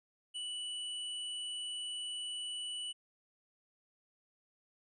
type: tone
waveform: square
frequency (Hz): 2960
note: F#7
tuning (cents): 0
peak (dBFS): -39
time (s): 0.34-2.93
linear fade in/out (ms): 20
effects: resampled to 24000 Hz